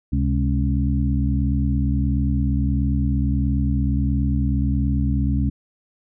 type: harmonic tone with a mistuned harmonic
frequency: 69.3 Hz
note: C#2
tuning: in tune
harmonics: 1 / 2 / 3 / 4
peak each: -20 / -23 / -25 / -26 dBFS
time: 0.12-5.5 s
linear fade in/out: 10 ms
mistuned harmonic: 2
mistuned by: -100 cents
effects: none